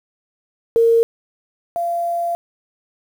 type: tone pair in turn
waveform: sine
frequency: 460.3 / 687.5 Hz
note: A#4 / F5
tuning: -22 / -27 cents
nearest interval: perfect fifth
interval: 695 cents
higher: second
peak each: -10 / -18 dBFS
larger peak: first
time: 0.76-1.03 / 1.76-2.35 s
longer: second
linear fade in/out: 0 ms
effects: 7-bit